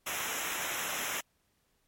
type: noise with comb filter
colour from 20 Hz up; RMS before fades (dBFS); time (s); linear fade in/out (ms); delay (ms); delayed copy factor
pink; -35; 0.06-1.21; 10; 0.22; -1
effects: pink hiss -74 dBFS RMS until 1.87 s + MP3 64 kbps